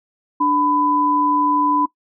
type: tone pair together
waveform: sine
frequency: 294.6 / 1000 Hz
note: D4 / B5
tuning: +6 / +21 cents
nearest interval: octave + major sixth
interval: 2115 cents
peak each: -19 / -16 dBFS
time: 0.4-1.86 s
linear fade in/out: 10 ms
effects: noise-tail reverb RT60 0.1 s tail -19 dB re dry